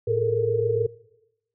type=tone cluster; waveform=sine; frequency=110.9 / 421.3 / 440.2 / 467.1 Hz; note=A2 / G#4 / A4 / A#4; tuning=+14 / +25 / +1 / +3 cents; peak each=-28 / -29 / -26 / -22 dBFS; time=0.07-0.87 s; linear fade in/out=10 ms; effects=noise-tail reverb RT60 0.9 s tail -20 dB re dry